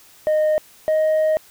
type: tone pair in turn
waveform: sine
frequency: 616 / 624.6 Hz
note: D#5 / D#5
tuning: -17 / +7 cents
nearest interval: unison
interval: 24 cents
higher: second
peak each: -12 dBFS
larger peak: neither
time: 0.27-0.58 / 0.88-1.37 s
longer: second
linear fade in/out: 0 ms
effects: tanh soft clip ceiling -14 dBFS + white hiss -49 dBFS RMS until 1.5 s